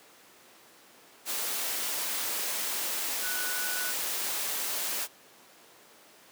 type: tone in noise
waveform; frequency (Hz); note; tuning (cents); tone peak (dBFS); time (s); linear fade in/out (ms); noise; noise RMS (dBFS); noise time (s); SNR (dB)
sine; 1480; F#6; 0; -35; 3.21-3.94; 50; white; -32; 1.25-5.08; -6
effects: pink hiss -55 dBFS RMS until 6.31 s + high-pass 300 Hz 12 dB/octave